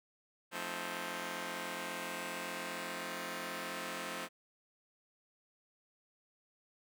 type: chord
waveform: 5% pulse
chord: F dominant seventh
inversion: none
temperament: just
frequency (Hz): 174.61 / 218.3 / 261.9 / 314.3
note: F3 / A3 / C4 / Eb4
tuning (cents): 0 / -13 / +2 / +18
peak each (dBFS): -34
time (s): 0.51-4.29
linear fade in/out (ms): 50
effects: none